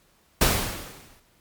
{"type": "noise with exponential decay", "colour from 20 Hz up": "pink", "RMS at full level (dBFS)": -17, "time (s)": [0.41, 1.2], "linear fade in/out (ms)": 5, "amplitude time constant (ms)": 170, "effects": ["pink hiss -62 dBFS RMS until 1.4 s", "MP3 96 kbps"]}